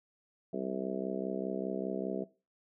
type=harmonic tone; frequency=65 Hz; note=C2; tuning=11 cents flat; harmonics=3 / 4 / 5 / 6 / 7 / 8 / 9 / 10; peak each=-40 / -41 / -42 / -39 / -40 / -45 / -50 / -42 dBFS; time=0.53-2.24 s; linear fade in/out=5 ms; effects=noise-tail reverb RT60 0.3 s tail -18 dB re dry